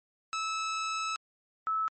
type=tone pair in turn; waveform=sawtooth / sine; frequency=1304 / 1304 Hz; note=E6 / E6; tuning=-19 / -19 cents; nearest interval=unison; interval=0 cents; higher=neither; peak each=-27 dBFS; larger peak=neither; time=0.33-1.16 / 1.67-1.88 s; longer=first; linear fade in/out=0 ms; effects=MP3 32 kbps